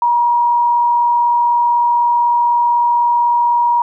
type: tone with frequency modulation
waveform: sine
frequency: 954 Hz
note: A#5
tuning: 40 cents sharp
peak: -10 dBFS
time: 0.02-3.82 s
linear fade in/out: 2 ms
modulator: 36 Hz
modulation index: 0.32
effects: none